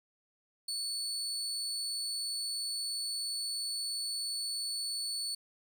30% pulse tone, 4443 Hz, C#8, 3 cents sharp, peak -31 dBFS, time 0.68-5.35 s, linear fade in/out 5 ms, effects none

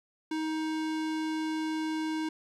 square tone with low-pass filter, 314.7 Hz, D#4, 20 cents sharp, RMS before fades -32 dBFS, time 0.31-2.29 s, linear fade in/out 5 ms, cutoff 6800 Hz, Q 0.6, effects 12-bit

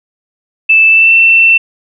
sine tone with pitch glide, 2637 to 2685 Hz, E7 to E7, 0 to +31 cents, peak -3 dBFS, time 0.69-1.58 s, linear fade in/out 10 ms, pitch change +31 cents, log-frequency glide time 0.88-1.15 s, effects none

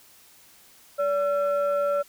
sine tone pair together, 573.9 / 1352 Hz, D5 / E6, -40 / +43 cents, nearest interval octave + minor third, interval 1483 cents, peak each -21 / -28 dBFS, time 0.98-2.03 s, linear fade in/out 20 ms, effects tanh soft clip ceiling -16 dBFS + white hiss -54 dBFS RMS until 2.08 s

